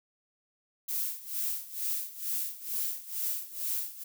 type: noise with tremolo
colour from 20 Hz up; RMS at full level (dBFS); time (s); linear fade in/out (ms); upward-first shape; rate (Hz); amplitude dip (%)
violet; -31; 0.88-4.04; 10; sine; 2.2; 85
effects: none